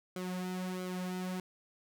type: tone with flanger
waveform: sawtooth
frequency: 183.2 Hz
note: F#3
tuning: 17 cents flat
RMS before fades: -38 dBFS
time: 0.16-1.4 s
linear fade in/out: 2 ms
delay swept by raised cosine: 1.1 to 3.7 ms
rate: 1.5 Hz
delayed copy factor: -0.7
effects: none